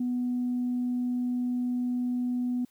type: tone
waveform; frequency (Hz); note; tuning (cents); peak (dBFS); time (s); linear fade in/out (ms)
sine; 246.9; B3; 0; -25; 0-2.65; 5
effects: tanh soft clip ceiling -22 dBFS + white hiss -67 dBFS RMS until 2.7 s